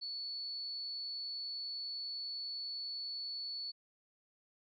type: tone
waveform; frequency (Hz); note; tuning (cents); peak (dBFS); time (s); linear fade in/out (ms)
sine; 4435; C#8; 0; -39; 0.01-3.72; 20
effects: none